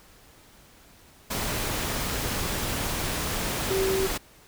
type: tone in noise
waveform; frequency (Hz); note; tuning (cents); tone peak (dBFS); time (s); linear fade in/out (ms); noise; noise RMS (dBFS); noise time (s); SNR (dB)
sine; 383.7; G4; -37; -23; 3.7-4.07; 10; pink; -29; 1.3-4.18; +3
effects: pink hiss -54 dBFS RMS until 4.47 s